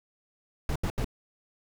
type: noise bursts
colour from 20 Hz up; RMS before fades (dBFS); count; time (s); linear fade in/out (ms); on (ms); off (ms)
brown; -28; 3; 0.69-1.045; 2; 67; 77
effects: none